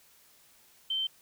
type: tone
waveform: sine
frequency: 3108 Hz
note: G7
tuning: 16 cents flat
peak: -28 dBFS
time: 0.9-1.07 s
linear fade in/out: 5 ms
effects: white hiss -61 dBFS RMS until 1.21 s